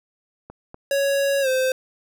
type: clicks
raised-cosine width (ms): 1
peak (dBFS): -24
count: 2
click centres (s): 0.5 / 0.744
type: tone with pitch glide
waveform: square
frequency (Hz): 556 to 518.8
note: C#5 to C5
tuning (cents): +5 to -15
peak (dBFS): -19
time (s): 0.91-1.72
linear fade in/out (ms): 2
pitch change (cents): -120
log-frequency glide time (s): 1.41-1.48
effects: none